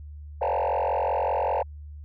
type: tone with frequency modulation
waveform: sine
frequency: 710 Hz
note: F5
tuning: 28 cents sharp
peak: -20 dBFS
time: 0.41-1.63 s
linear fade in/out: 10 ms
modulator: 45.2 Hz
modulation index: 4.8
effects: tanh soft clip ceiling -21 dBFS + added 74 Hz sine -38 dBFS peak until 2.04 s